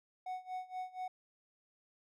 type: tone with tremolo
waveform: triangle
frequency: 740 Hz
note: F#5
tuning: in tune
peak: -35 dBFS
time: 0.26-1.08 s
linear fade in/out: 5 ms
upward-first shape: sine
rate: 4.2 Hz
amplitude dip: 90%
effects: none